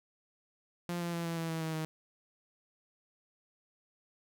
sawtooth tone with pitch steps, 174 / 171.6 / 169.24 / 166.91 / 164.61 / 162.35 / 160.11 / 157.91 Hz, F3 / F3 / E3 / E3 / E3 / E3 / D#3 / D#3, -6 / -30 / +46 / +22 / -2 / -26 / +50 / +26 cents, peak -30 dBFS, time 0.89-1.85 s, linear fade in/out 0 ms, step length 120 ms, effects none

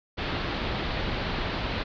pink low-pass noise, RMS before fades -30 dBFS, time 0.17-1.84 s, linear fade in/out 20 ms, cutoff 4400 Hz, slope 48 dB/octave, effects none

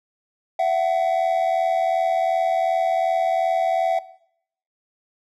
triangle tone pair together, 670 / 752.7 Hz, E5 / F#5, +28 / +29 cents, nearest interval major second, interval 201 cents, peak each -18 dBFS, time 0.59-3.99 s, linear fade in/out 5 ms, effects noise-tail reverb RT60 0.7 s tail -20 dB re dry + tanh soft clip ceiling -11 dBFS

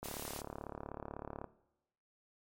white noise, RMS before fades -46 dBFS, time 0.03-0.42 s, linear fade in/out 20 ms
click train, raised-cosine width 1 ms, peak -28 dBFS, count 52, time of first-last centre 0.03-1.443 s, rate 36.1 Hz
effects noise-tail reverb RT60 0.9 s tail -18 dB re dry + MP3 64 kbps

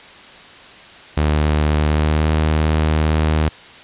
sawtooth tone with pitch glide, 75.7 to 77.69 Hz, D#2 to D#2, -47 to -2 cents, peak -10 dBFS, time 1.17-3.49 s, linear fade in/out 5 ms, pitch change +45 cents, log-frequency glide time 1.85-2.3 s, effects white hiss -40 dBFS RMS until 3.83 s + resampled to 8000 Hz

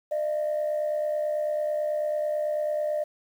sine tone pair together, 601.9 / 671 Hz, D5 / E5, +42 / +31 cents, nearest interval major second, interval 189 cents, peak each -24 / -32 dBFS, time 0.11-3.04 s, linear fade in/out 10 ms, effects tanh soft clip ceiling -20 dBFS + 9-bit

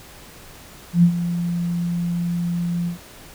sine tone with ADSR envelope, 172.8 Hz, F3, 18 cents flat, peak -8 dBFS, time 0.93-2.98 s, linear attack 100 ms, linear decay 81 ms, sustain -12 dB, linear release 110 ms, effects pink hiss -43 dBFS RMS until 3.34 s

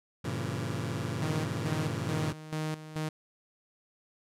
sawtooth chord, G diminished seventh, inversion none, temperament just, 98 / 117.6 / 141.12 / 169.34 Hz, G2 / Bb2 / Db3 / Fb3, 0 / +16 / +31 / +47 cents, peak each -34 / -32 / -33 / -35 dBFS, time 0.24-2.33 s, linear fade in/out 10 ms
sawtooth tone with tremolo, 155.56 Hz, D#3, in tune, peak -27 dBFS, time 1.22-3.09 s, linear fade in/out 5 ms, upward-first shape square, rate 2.3 Hz, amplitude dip 75%
effects low-pass 11000 Hz 12 dB/octave

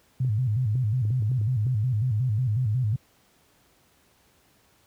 sine tone with vibrato, 116.54 Hz, A#2, in tune, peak -21 dBFS, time 0.2-2.96 s, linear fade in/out 5 ms, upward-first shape square, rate 5.5 Hz, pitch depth 170 cents each way
clicks, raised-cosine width 3 ms, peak -29 dBFS, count 8, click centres 0.248 / 0.755 / 1.052 / 1.105 / 1.224 / 1.316 / 1.414 / 1.668 s
effects pink hiss -62 dBFS RMS until 4.86 s + high-pass 60 Hz 12 dB/octave

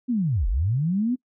sine linear two-way sweep, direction down then up, 260 to 37.67 to 260 Hz, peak -20 dBFS, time 0.08-1.16 s, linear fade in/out 20 ms, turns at 0.48 s, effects noise-tail reverb RT60 0.1 s tail -21 dB re dry

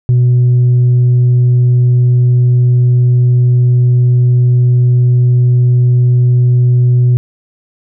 sine tone with tanh clipping, 123.5 Hz, B2, in tune, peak -6 dBFS, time 0.09-7.17 s, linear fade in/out 0 ms, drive 1 dB, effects none

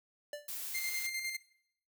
square tone with exponential decay, 587.3 Hz, D5, in tune, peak -37 dBFS, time 0.33-0.54 s, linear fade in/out 2 ms, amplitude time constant 44 ms
blue noise, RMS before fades -41 dBFS, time 0.48-1.07 s, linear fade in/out 5 ms
sawtooth tone with tremolo, 2102 Hz, C7, 7 cents sharp, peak -31 dBFS, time 0.74-1.37 s, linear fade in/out 10 ms, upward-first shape square, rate 9.9 Hz, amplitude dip 45%
effects noise-tail reverb RT60 0.7 s tail -18 dB re dry

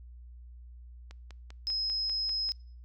click train, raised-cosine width 0.2 ms, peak -31 dBFS, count 8, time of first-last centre 1.11-2.491 s, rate 5.07 Hz
sine tone, 5120 Hz, D#8, 49 cents sharp, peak -29 dBFS, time 1.67-2.52 s, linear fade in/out 0 ms
effects noise-tail reverb RT60 0.5 s tail -26 dB re dry + added 60 Hz sine -46 dBFS peak until 2.84 s

